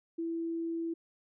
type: tone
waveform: sine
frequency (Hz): 331.8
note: E4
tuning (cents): +11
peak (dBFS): -32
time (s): 0.18-0.94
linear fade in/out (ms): 10
effects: none